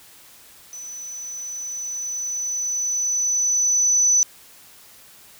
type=tone with level ramp; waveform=sine; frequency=5990 Hz; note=F#8; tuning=20 cents sharp; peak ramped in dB=-33 to -13 dBFS; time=0.73-4.23 s; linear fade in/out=0 ms; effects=white hiss -48 dBFS RMS until 5.39 s